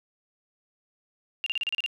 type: tone bursts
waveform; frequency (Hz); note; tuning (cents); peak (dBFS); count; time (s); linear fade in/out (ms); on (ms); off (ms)
sine; 2794; F7; 0; -25; 8; 1.44-1.862; 0; 23; 34
effects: none